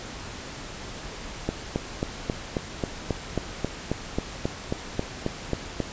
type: click train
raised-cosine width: 2 ms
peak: -11 dBFS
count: 17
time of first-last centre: 1.49-5.803 s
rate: 3.71 Hz
effects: pink hiss -38 dBFS RMS until 5.92 s + resampled to 16000 Hz